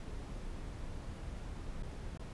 brown noise with dropouts, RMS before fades -43 dBFS, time 0-2.33 s, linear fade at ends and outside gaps 1 ms, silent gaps 1.824-1.832 / 2.175-2.195 s, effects resampled to 24000 Hz

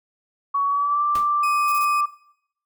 sine tone with pitch glide, 1124 to 1175.8 Hz, C#6 to D6, +24 to +2 cents, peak -18 dBFS, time 0.54-2.06 s, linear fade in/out 10 ms, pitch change +78 cents, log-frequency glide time 0.67-1.03 s
pink noise with exponential decay, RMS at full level -31 dBFS, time 1.15-1.32 s, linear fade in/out 2 ms, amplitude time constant 36 ms
40% pulse tone, 2519 Hz, D#7, 21 cents sharp, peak -26 dBFS, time 1.43-2.01 s, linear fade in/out 5 ms
violet noise bursts, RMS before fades -34 dBFS, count 3, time 1.68-1.847 s, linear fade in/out 0 ms, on 39 ms, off 25 ms
effects noise-tail reverb RT60 0.7 s tail -19 dB re dry

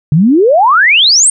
sine exponential sweep, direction up, 138.9 to 8970 Hz, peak -4 dBFS, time 0.12-1.3 s, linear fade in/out 2 ms, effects none

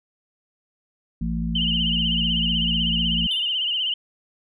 harmonic tone, 56.6 Hz, A1, 50 cents sharp, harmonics 1 / 3 / 4, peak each -27 / -26 / -28 dBFS, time 1.21-3.27 s, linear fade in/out 5 ms
sine tone with vibrato, 2961 Hz, F#7, 1 cent sharp, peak -21 dBFS, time 1.55-3.94 s, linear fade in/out 5 ms, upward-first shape sine, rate 16 Hz, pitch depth 86 cents each way
triangle tone with exponential decay, 3558 Hz, A7, 19 cents sharp, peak -24 dBFS, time 3.31-3.61 s, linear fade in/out 2 ms, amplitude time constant 64 ms
effects none

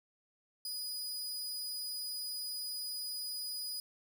sawtooth tone, 4945 Hz, D#8, 12 cents flat, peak -35 dBFS, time 0.65-3.8 s, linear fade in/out 2 ms, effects none

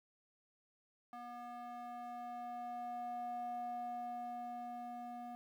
square tone with band-pass filter sweep, 241.4 Hz, B3, 39 cents flat, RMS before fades -45 dBFS, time 1.13-5.35 s, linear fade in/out 0 ms, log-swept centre 940 to 590 Hz, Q 4.8, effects 12-bit

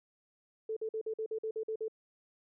sine tone bursts, 440 Hz, A4, in tune, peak -33 dBFS, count 10, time 0.69-1.882 s, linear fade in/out 5 ms, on 76 ms, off 48 ms, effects none

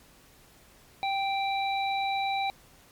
harmonic tone, 784 Hz, G5, in tune, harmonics 1 / 3 / 5, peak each -27 / -34 / -36 dBFS, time 1.03-2.5 s, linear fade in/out 0 ms, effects pink hiss -57 dBFS RMS until 2.91 s + MP3 96 kbps

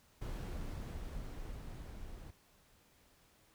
brown noise with level ramp, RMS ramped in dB -40 to -49 dBFS, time 0.21-2.31 s, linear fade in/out 10 ms, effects pink hiss -68 dBFS RMS until 3.54 s

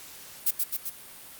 violet noise with echo, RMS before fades -22 dBFS, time 0.46-0.51 s, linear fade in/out 10 ms, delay 130 ms, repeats 3, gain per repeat -3 dB, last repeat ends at 0.9 s, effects white hiss -46 dBFS RMS until 1.39 s + Opus 48 kbps

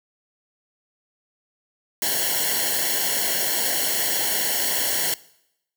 white noise with comb filter, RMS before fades -23 dBFS, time 2.02-5.14 s, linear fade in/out 2 ms, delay 0.81 ms, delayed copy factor -0.95, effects noise-tail reverb RT60 0.8 s tail -21 dB re dry

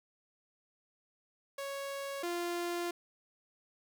sawtooth tone pair in turn, 554.4 / 347.2 Hz, C#5 / F4, 0 / -10 cents, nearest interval minor sixth, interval 810 cents, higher first, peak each -34 / -30 dBFS, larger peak second, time 1.58-2.23 / 2.23-2.91 s, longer second, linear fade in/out 5 ms, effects none

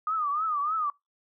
sine tone with vibrato, 1221 Hz, D#6, 33 cents flat, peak -25 dBFS, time 0.07-0.9 s, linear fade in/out 2 ms, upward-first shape triangle, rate 3.3 Hz, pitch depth 150 cents each way, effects noise-tail reverb RT60 0.2 s tail -24 dB re dry

